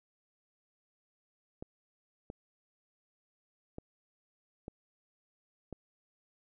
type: clicks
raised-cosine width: 2 ms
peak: -28 dBFS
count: 5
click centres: 1.625 / 2.301 / 3.784 / 4.681 / 5.727 s
effects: none